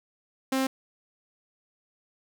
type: tone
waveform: sawtooth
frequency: 264.8 Hz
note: C4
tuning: 21 cents sharp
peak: -20 dBFS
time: 0.52-0.67 s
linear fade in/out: 5 ms
effects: none